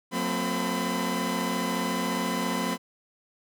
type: tone cluster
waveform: sawtooth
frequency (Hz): 181.1 / 225.7 / 260.1 / 1007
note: F#3 / A3 / C4 / B5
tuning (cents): -37 / +44 / -10 / +33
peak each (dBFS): -28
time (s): 0.11-2.78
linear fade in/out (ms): 50
effects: none